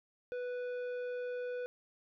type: tone with tanh clipping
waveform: sine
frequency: 493.9 Hz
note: B4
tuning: in tune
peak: -38 dBFS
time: 0.32-1.66 s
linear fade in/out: 0 ms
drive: 10 dB
effects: none